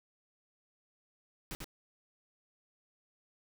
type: noise with echo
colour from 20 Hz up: pink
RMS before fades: -41 dBFS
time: 1.51-1.55 s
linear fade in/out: 0 ms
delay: 93 ms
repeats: 1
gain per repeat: -2 dB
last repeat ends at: 1.643 s
effects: none